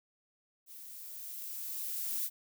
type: noise with level ramp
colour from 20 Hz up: violet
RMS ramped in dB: -50 to -34 dBFS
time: 0.66-2.3 s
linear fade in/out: 50 ms
effects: none